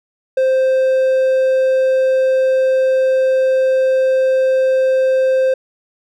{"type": "tone", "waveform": "triangle", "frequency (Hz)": 523.3, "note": "C5", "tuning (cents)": 0, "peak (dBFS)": -9, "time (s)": [0.37, 5.54], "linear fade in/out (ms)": 5, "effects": []}